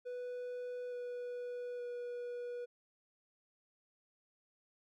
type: tone with pitch steps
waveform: triangle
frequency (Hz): 493.9 / 489.6 / 485.4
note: B4 / B4 / B4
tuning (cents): 0 / -15 / -30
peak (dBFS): -38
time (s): 0.05-2.66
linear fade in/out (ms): 20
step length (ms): 870
effects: none